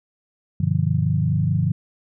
sine chord, G dominant seventh, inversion none, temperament equal with one note detuned, 98 / 123.47 / 149.49 / 174.61 Hz, G2 / B2 / D3 / F3, 0 / 0 / +31 / 0 cents, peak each -23 / -24 / -21 / -24 dBFS, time 0.6-1.72 s, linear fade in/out 5 ms, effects none

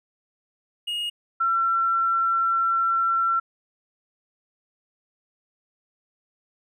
triangle / sine tone pair in turn, 2866 / 1352.6 Hz, F7 / E6, +44 / +44 cents, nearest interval octave + minor second, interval 1300 cents, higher first, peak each -24 / -19 dBFS, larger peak second, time 0.87-1.1 / 1.4-3.4 s, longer second, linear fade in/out 10 ms, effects none

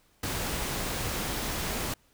pink noise, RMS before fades -32 dBFS, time 0.23-1.94 s, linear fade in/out 5 ms, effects pink hiss -65 dBFS RMS until 2.13 s

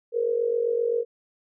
sine tone with amplitude modulation, 469.1 Hz, A#4, 11 cents sharp, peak -18 dBFS, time 0.12-1.05 s, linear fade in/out 50 ms, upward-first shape sine, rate 47.7 Hz, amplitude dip 75%, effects none

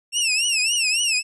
20% pulse tone with vibrato, 2700 Hz, E7, 41 cents sharp, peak -13 dBFS, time 0.12-1.23 s, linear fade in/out 50 ms, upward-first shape triangle, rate 3.6 Hz, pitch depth 170 cents each way, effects resampled to 24000 Hz

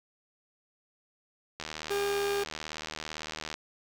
click train, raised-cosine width 0.2 ms, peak -19 dBFS, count 152, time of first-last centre 1.6-3.541 s, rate 77.8 Hz
40% pulse tone, 403.1 Hz, G4, 48 cents sharp, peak -27 dBFS, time 1.9-2.44 s, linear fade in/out 10 ms
effects none

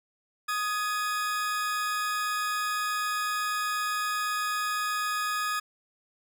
40% pulse tone pair together, 1244.5 / 1682 Hz, D#6 / G#6, 0 / +22 cents, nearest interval perfect fourth, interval 522 cents, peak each -28 / -32 dBFS, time 0.48-5.6 s, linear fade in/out 10 ms, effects none

